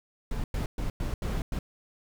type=noise bursts at uneven times; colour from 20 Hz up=brown; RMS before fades=-30 dBFS; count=6; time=0.31-0.44 / 0.54-0.66 / 0.78-0.9 / 1-1.14 / 1.22-1.42 / 1.52-1.59 s; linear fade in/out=2 ms; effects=none